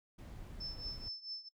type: noise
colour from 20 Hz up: brown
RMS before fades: -48 dBFS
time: 0.18-1.09 s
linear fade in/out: 10 ms
type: tone with tremolo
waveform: sine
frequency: 5280 Hz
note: E8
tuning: 2 cents sharp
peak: -39 dBFS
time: 0.6-1.49 s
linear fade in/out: 10 ms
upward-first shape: triangle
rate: 4.5 Hz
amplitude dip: 90%
effects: noise-tail reverb RT60 0.1 s tail -22 dB re dry